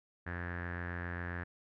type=tone with low-pass filter; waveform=sawtooth; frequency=87.4 Hz; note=F2; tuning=2 cents sharp; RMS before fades=-40 dBFS; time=0.26-1.44 s; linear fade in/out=10 ms; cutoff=1700 Hz; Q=8.6; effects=none